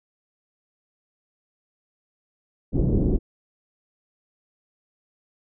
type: low-pass noise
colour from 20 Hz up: pink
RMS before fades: -20 dBFS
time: 2.72-3.19 s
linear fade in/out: 50 ms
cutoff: 390 Hz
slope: 24 dB/octave
effects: none